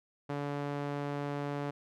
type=tone with band-pass filter; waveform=sawtooth; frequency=143.7 Hz; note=D3; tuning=37 cents flat; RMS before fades=-36 dBFS; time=0.29-1.71 s; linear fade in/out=10 ms; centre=590 Hz; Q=0.54; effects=none